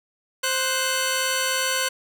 10% pulse tone pair together, 523.2 / 1487 Hz, C5 / F#6, 0 / +8 cents, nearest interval octave + tritone, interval 1808 cents, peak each -16 dBFS, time 0.43-1.89 s, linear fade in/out 10 ms, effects none

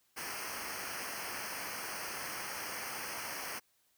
pink noise with comb filter, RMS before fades -41 dBFS, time 0.16-3.6 s, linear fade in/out 20 ms, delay 0.27 ms, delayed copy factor -1, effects white hiss -73 dBFS RMS until 3.97 s

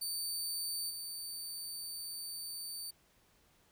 20% pulse tone with level steps, 4582 Hz, D8, 44 cents flat, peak -30 / -35 dBFS, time 0.01-2.91 s, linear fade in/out 10 ms, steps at 0.89 s, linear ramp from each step 20 ms, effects pink hiss -69 dBFS RMS until 3.71 s

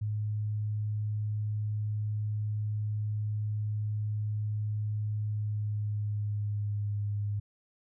sine tone with pitch glide, 105.9 to 102.94 Hz, G#2 to G#2, +34 to -15 cents, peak -29 dBFS, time 0.01-7.4 s, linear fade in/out 10 ms, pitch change -49 cents, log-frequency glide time 5.24-6.99 s, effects none

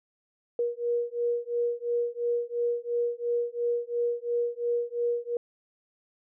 sine beating tone pair, 475.2 / 478.1 Hz, A#4 / A#4, +33 / +44 cents, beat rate 2.9 Hz, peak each -29 dBFS, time 0.59-5.37 s, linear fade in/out 2 ms, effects none

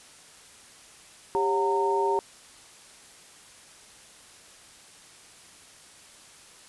harmonic tone with a mistuned harmonic, 183.5 Hz, F#3, 14 cents flat, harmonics 2 / 3 / 4 / 5, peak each -25 / -35 / -36 / -25 dBFS, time 1.35-2.19 s, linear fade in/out 0 ms, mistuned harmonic 2, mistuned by +130 cents, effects white hiss -51 dBFS RMS until 6.68 s + resampled to 24000 Hz

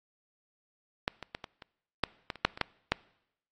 clicks, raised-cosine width 0.3 ms, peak -11 / -23 / -19 / -23 / -29 / -8 / -17 / -29 / -6 / -25 / -11 / -8 dBFS, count 12, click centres 1.079 / 1.227 / 1.349 / 1.442 / 1.622 / 2.037 / 2.302 / 2.357 / 2.45 / 2.575 / 2.613 / 2.92 s, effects noise-tail reverb RT60 0.8 s tail -24 dB re dry + AAC 32 kbps

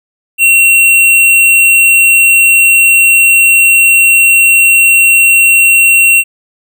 square tone, 2731 Hz, F7, 39 cents flat, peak -4 dBFS, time 0.38-6.24 s, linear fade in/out 50 ms, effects none

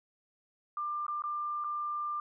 sine tone with dropouts, 1192 Hz, D6, 25 cents sharp, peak -32 dBFS, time 0.77-2.2 s, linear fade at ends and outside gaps 2 ms, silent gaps 1.066-1.081 / 1.221-1.238 / 1.64-1.644 s, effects none

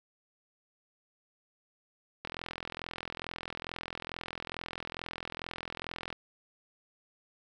click train, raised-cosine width 0.3 ms, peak -21 dBFS, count 165, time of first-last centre 2.25-6.127 s, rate 42.3 Hz, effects none

